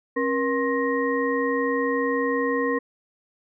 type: tone cluster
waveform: sine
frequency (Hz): 271.1 / 476.6 / 1063 / 1874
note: C#4 / A#4 / C6 / A#6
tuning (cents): -38 / +38 / +27 / +9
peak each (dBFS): -26 / -24 / -29 / -29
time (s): 0.16-2.79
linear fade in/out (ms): 10
effects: none